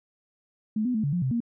sine tone with pitch steps, 215.6 / 249.3 / 217.6 / 142.7 / 176.3 / 130.6 / 234.5 Hz, A3 / B3 / A3 / D3 / F3 / C3 / A#3, -35 / +16 / -19 / -49 / +17 / -3 / +11 cents, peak -23 dBFS, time 0.76-1.404 s, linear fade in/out 5 ms, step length 92 ms, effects none

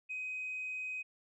sine tone, 2516 Hz, D#7, 19 cents sharp, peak -36 dBFS, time 0.09-1.03 s, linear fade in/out 20 ms, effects tanh soft clip ceiling -33 dBFS

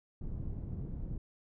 pink low-pass noise, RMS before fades -39 dBFS, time 0.21-1.18 s, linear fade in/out 5 ms, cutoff 190 Hz, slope 12 dB/octave, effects none

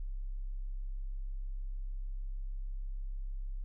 sine tone, 33.24 Hz, C1, 28 cents sharp, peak -35 dBFS, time 0-3.64 s, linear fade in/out 0 ms, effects none

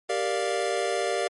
square chord, G minor seventh, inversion none, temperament equal, 392 / 466.2 / 587.3 / 698.5 Hz, G4 / Bb4 / D5 / F5, 0 / 0 / 0 / 0 cents, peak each -31 dBFS, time 0.09-1.28 s, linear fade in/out 10 ms, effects MP3 48 kbps

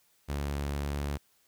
sawtooth tone with pitch glide, 71.3 to 71.71 Hz, C#2 to D2, +49 to -41 cents, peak -27 dBFS, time 0.28-1.18 s, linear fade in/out 20 ms, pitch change +10 cents, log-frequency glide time 0.85-0.94 s, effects white hiss -68 dBFS RMS until 1.47 s

